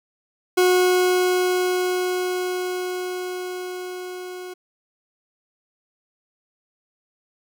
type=tone with level ramp; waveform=40% pulse; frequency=364.2 Hz; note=F#4; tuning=27 cents flat; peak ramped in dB=-13 to -32 dBFS; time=0.57-4.54 s; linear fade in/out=10 ms; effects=none